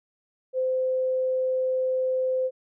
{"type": "tone", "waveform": "sine", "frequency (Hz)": 516, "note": "C5", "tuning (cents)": -24, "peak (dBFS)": -22, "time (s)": [0.53, 2.51], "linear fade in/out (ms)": 50, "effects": []}